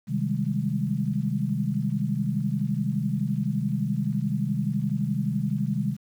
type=chord; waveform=sine; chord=Ab major seventh; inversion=first; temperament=equal; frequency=130.81 / 155.56 / 196 / 207.7 Hz; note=C3 / Eb3 / G3 / Ab3; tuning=0 / 0 / 0 / 0 cents; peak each=-29 dBFS; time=0.07-5.97 s; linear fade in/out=50 ms; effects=9-bit